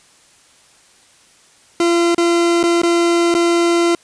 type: tone with dropouts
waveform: 40% pulse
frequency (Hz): 341.9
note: F4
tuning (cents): -37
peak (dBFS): -11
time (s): 1.8-3.95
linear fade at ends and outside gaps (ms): 2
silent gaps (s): 2.147-2.18 / 2.63-2.637 / 2.818-2.833 / 3.342-3.349
effects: white hiss -50 dBFS RMS until 4.03 s + resampled to 22050 Hz